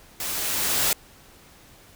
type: noise with level ramp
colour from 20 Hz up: white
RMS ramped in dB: -30 to -21 dBFS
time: 0.2-0.93 s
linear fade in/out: 2 ms
effects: pink hiss -51 dBFS RMS until 1.95 s